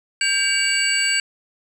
sine tone cluster, 1589 / 2279 / 2807 / 4578 / 7890 Hz, G6 / C#7 / F7 / D8 / B8, +23 / +47 / +8 / -45 / -3 cents, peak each -23 dBFS, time 0.21-1.2 s, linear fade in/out 2 ms, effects tanh soft clip ceiling -8 dBFS

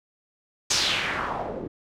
white noise with low-pass filter sweep, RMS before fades -27 dBFS, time 0.7-1.68 s, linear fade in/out 10 ms, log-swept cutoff 6200 to 350 Hz, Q 2.5, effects none

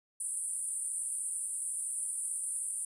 pink band-pass noise, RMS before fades -36 dBFS, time 0.2-2.85 s, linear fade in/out 5 ms, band 8700 to 10000 Hz, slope 96 dB/octave, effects resampled to 24000 Hz

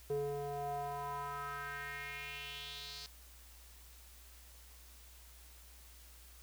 square tone with band-pass filter sweep, 142.6 Hz, C#3, 49 cents sharp, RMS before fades -42 dBFS, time 0.1-3.06 s, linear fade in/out 0 ms, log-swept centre 430 to 4700 Hz, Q 3.8, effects added 60 Hz sine -57 dBFS peak until 6.42 s + white hiss -60 dBFS RMS until 6.42 s

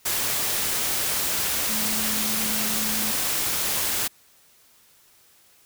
sine tone in noise, 215.9 Hz, A3, 33 cents flat, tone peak -32 dBFS, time 1.69-3.12 s, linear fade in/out 10 ms, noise white, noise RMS -25 dBFS, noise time 0.05-4.08 s, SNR -10 dB, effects white hiss -57 dBFS RMS until 5.65 s

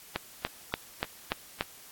click train, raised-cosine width 0.3 ms, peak -12 dBFS, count 6, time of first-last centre 0.16-1.609 s, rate 3.45 Hz, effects white hiss -51 dBFS RMS until 1.91 s + AAC 64 kbps

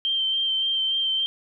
sine tone with vibrato, 3136 Hz, G7, in tune, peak -21 dBFS, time 0.05-1.26 s, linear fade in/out 0 ms, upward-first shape sine, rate 3.5 Hz, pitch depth 17 cents each way, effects none

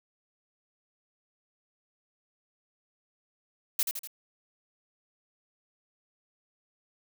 blue noise with echo, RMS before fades -26 dBFS, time 3.79-3.83 s, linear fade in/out 2 ms, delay 81 ms, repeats 3, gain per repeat -5 dB, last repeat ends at 4.073 s, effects none

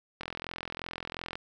click train, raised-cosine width 0.3 ms, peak -20 dBFS, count 50, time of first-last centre 0.21-1.355 s, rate 42.8 Hz, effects none

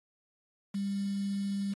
sine tone with quantisation, 198.6 Hz, G3, 23 cents sharp, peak -30 dBFS, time 0.74-1.74 s, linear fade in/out 10 ms, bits 8, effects AAC 32 kbps

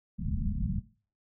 pink low-pass noise, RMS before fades -31 dBFS, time 0.18-0.81 s, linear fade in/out 20 ms, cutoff 230 Hz, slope 96 dB/octave, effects noise-tail reverb RT60 0.4 s tail -18 dB re dry

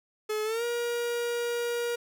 45% pulse tone with pitch glide, 428.5 to 475.5 Hz, A4 to A#4, -46 to +34 cents, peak -28 dBFS, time 0.29-1.96 s, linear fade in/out 10 ms, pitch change +180 cents, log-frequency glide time 0.44-0.64 s, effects none

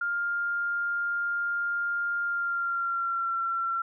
sine tone with pitch glide, 1403 to 1358.3 Hz, F6 to F6, +8 to -49 cents, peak -26 dBFS, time 0.01-3.82 s, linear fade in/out 5 ms, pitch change -57 cents, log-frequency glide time 2.23-3.36 s, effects none

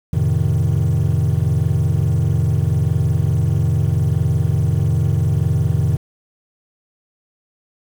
triangle chord, F dominant seventh, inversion none, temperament equal with one note detuned, 88.47 / 110 / 130.81 / 155.56 Hz, F2 / A2 / C3 / Eb3, +23 / 0 / 0 / 0 cents, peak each -17 dBFS, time 0.13-5.97 s, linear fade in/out 5 ms, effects tanh soft clip ceiling -6 dBFS + 7-bit

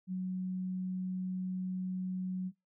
sine tone, 185 Hz, F#3, in tune, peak -33 dBFS, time 0.07-2.52 s, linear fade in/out 50 ms, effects noise-tail reverb RT60 0.2 s tail -24 dB re dry

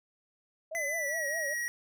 sine tone with vibrato, 611 Hz, D#5, 32 cents flat, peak -36 dBFS, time 0.71-1.54 s, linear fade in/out 10 ms, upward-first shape triangle, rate 4.9 Hz, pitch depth 190 cents each way
square tone with pitch glide, 2017 to 1903.8 Hz, B6 to A#6, +36 to +36 cents, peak -32 dBFS, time 0.75-1.68 s, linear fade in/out 0 ms, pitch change -100 cents, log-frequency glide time 0.88-1.26 s
effects none

